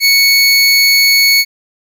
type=tone pair together; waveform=square; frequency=2219 / 4410 Hz; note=C#7 / C#8; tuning=+1 / -10 cents; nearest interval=octave; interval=1189 cents; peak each=-10 dBFS; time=0-1.45 s; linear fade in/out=50 ms; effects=none